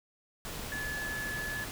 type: tone in noise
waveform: sine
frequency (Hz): 1716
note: A6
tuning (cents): -44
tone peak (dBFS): -35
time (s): 0.72-1.64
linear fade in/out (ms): 0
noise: pink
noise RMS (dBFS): -40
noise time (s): 0.45-1.71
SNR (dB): +2
effects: none